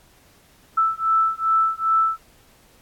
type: beating tone pair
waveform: sine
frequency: 1318.5 / 1321 Hz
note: E6 / E6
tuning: 0 / +3 cents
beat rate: 2.5 Hz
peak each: -20 dBFS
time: 0.77-2.18 s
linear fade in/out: 10 ms
effects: pink hiss -55 dBFS RMS until 2.81 s + AAC 64 kbps